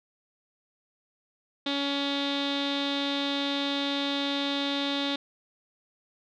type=tone with low-pass filter; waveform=sawtooth; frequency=281.1 Hz; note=C#4; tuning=24 cents sharp; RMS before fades=-29 dBFS; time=1.66-5.16 s; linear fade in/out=5 ms; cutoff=3700 Hz; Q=8; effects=none